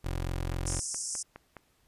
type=tone; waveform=20% pulse; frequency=44 Hz; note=F1; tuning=14 cents sharp; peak=-26 dBFS; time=0.04-0.8 s; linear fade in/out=10 ms
type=click train; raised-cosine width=0.5 ms; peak=-28 dBFS; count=6; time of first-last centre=0.53-1.567 s; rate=4.82 Hz
type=band-pass noise; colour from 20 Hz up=white; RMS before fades=-36 dBFS; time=0.66-1.23 s; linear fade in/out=10 ms; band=5200 to 9800 Hz; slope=96 dB/octave
effects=pink hiss -69 dBFS RMS until 1.87 s + resampled to 32000 Hz

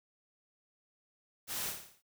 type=noise with echo; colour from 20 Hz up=white; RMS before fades=-38 dBFS; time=1.47-1.74 s; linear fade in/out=50 ms; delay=57 ms; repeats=5; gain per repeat=-6 dB; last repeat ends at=2.025 s; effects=none

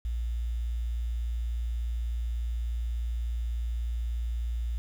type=tone with quantisation; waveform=sine; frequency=58.27 Hz; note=A#1; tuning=in tune; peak=-28 dBFS; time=0.05-4.78 s; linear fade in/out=0 ms; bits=9; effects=none

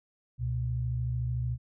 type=tone pair together; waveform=sine; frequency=67.8 / 121.37 Hz; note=C#2 / B2; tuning=-38 / -30 cents; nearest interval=minor seventh; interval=1008 cents; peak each=-34 / -29 dBFS; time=0.38-1.58 s; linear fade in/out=50 ms; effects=none

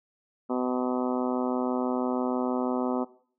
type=harmonic tone; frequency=126.1 Hz; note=B2; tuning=36 cents sharp; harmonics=2 / 3 / 4 / 5 / 6 / 7 / 8 / 9 / 10; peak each=-28 / -32 / -34 / -36 / -38 / -39 / -40 / -41 / -42 dBFS; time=0.49-3.05 s; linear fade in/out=20 ms; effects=noise-tail reverb RT60 0.5 s tail -18 dB re dry

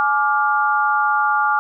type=chord; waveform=sine; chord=D diminished; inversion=second; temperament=just; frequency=845.8 / 1174.7 / 1409.6 Hz; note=Ab5 / D6 / F6; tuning=+31 / 0 / +16 cents; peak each=-19 dBFS; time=0-1.59 s; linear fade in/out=0 ms; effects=none

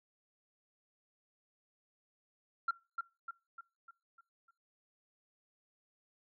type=tone with echo; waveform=sine; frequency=1370 Hz; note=F6; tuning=34 cents flat; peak=-27 dBFS; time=2.68-2.71 s; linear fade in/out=5 ms; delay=300 ms; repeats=6; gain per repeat=-6 dB; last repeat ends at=4.51 s; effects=noise-tail reverb RT60 0.3 s tail -22 dB re dry + tanh soft clip ceiling -26 dBFS

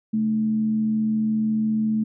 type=tone with frequency modulation; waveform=sine; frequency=217.8 Hz; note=A3; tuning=17 cents flat; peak=-19 dBFS; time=0.13-2.04 s; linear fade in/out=10 ms; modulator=85.7 Hz; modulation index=0.22; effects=none

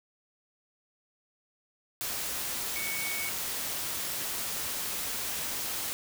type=tone in noise; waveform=sine; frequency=2230 Hz; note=C#7; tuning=10 cents sharp; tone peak=-35 dBFS; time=2.76-3.29 s; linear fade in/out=0 ms; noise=white; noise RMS=-34 dBFS; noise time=2.01-5.93 s; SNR=-4 dB; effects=none

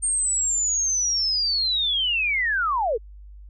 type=linear sweep; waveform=sine; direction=down; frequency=8740 to 400 Hz; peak=-20 dBFS; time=0.02-2.98 s; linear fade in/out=20 ms; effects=added 50 Hz sine -40 dBFS peak until 3.49 s

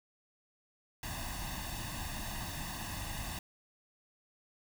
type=noise with comb filter; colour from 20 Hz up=pink; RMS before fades=-40 dBFS; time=1.03-3.39 s; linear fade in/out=2 ms; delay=1.1 ms; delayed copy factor=+0.8; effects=none

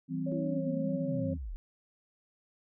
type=chord; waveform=sine; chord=C major; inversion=first; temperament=equal with one note detuned; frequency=164.81 / 193.63 / 261.6 Hz; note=E3 / G3 / C4; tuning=0 / -21 / 0 cents; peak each=-35 / -40 / -34 dBFS; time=0.08-1.38 s; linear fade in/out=50 ms
type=tone with vibrato; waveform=sine; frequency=550 Hz; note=C#5; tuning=14 cents flat; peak=-36 dBFS; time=0.26-1.34 s; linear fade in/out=10 ms; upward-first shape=square; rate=1.6 Hz; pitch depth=18 cents each way
type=linear sweep; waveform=sine; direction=down; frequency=339.5 to 30.94 Hz; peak=-36 dBFS; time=0.32-1.56 s; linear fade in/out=0 ms
effects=none

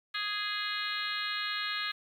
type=harmonic tone; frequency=415.3 Hz; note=G#4; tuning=in tune; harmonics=3 / 4 / 5 / 6 / 7 / 8 / 9 / 10; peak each=-39 / -37 / -40 / -43 / -43 / -42 / -40 / -39 dBFS; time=0.14-1.92 s; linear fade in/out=10 ms; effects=10-bit

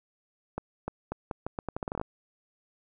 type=accelerating click train; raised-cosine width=1 ms; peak=-18 dBFS; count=15; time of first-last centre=0.58-2.014 s; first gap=300 ms; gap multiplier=0.8; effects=none

